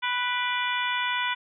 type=harmonic tone with a mistuned harmonic; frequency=493.9 Hz; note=B4; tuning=in tune; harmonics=2 / 3 / 4 / 5 / 6 / 7; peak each=-29 / -31 / -32 / -33 / -34 / -34 dBFS; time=0.02-1.35 s; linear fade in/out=20 ms; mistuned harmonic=5; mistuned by=-54 cents; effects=none